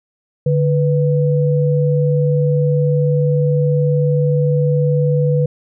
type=tone pair together; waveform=sine; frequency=146.83 / 493.9 Hz; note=D3 / B4; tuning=0 / 0 cents; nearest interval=octave + major sixth; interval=2100 cents; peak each=-13 / -17 dBFS; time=0.46-5.46 s; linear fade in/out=5 ms; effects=none